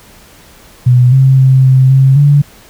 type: tone with pitch steps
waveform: sine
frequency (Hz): 124.3 / 133.2 / 131.9 / 131 / 133.9 / 144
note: B2 / C3 / C3 / C3 / C3 / D3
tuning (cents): +12 / +31 / +14 / +2 / +40 / -34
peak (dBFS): -3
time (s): 0.86-2.42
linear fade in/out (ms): 10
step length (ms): 260
effects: pink hiss -40 dBFS RMS until 2.69 s